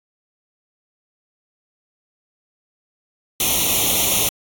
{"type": "noise with comb filter", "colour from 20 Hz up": "white", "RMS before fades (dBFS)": -18, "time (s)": [3.4, 4.29], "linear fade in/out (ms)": 2, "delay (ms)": 0.31, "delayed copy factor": 0.95, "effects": ["AAC 64 kbps"]}